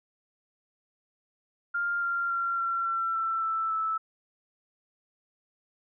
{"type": "tone with pitch steps", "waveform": "sine", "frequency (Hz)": [1400, 1387.1, 1374.4, 1361.7, 1349.2, 1336.8, 1324.5, 1312.3], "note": ["F6", "F6", "F6", "F6", "E6", "E6", "E6", "E6"], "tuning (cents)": [4, -12, -28, -44, 40, 24, 8, -8], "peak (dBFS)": -26, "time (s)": [1.74, 3.98], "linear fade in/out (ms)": 10, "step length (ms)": 280, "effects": []}